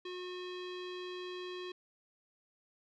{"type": "tone with low-pass filter", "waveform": "square", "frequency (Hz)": 362.5, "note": "F#4", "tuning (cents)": -35, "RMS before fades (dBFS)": -43, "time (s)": [0.05, 1.72], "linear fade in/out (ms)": 5, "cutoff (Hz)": 3600, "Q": 3.3, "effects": []}